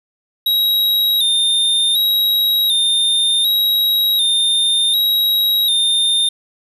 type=tone with vibrato; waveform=square; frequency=3729 Hz; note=A#7; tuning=in tune; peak=-13 dBFS; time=0.46-6.29 s; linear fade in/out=5 ms; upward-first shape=square; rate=0.67 Hz; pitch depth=48 cents each way; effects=none